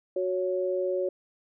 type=tone pair together; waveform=sine; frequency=368.5 / 556.8 Hz; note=F#4 / C#5; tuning=-7 / +8 cents; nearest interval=perfect fifth; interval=715 cents; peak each=-28 / -28 dBFS; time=0.16-1.09 s; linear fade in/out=5 ms; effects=none